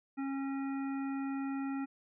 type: harmonic tone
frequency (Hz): 272.8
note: C#4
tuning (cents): -28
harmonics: 1 / 3 / 5 / 7 / 9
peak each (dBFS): -34 / -46 / -48 / -53 / -54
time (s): 0.17-1.86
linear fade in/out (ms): 20
effects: none